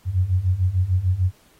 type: beating tone pair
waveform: sine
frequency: 88 / 94.7 Hz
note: F2 / F#2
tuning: +14 / +41 cents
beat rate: 6.7 Hz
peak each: -22 / -19 dBFS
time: 0.05-1.32 s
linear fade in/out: 50 ms
effects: pink hiss -57 dBFS RMS until 1.59 s + AAC 48 kbps